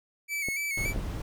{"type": "tone with vibrato", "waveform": "45% pulse", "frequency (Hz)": 2250, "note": "C#7", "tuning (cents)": 25, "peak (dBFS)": -29, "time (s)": [0.28, 0.94], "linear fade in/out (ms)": 50, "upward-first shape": "square", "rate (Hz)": 3.5, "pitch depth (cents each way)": 45}
{"type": "clicks", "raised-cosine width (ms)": 2, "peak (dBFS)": -22, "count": 3, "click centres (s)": [0.486, 0.86, 0.961]}
{"type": "noise", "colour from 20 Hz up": "brown", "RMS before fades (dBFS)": -33, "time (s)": [0.77, 1.22], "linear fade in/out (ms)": 5}
{"effects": []}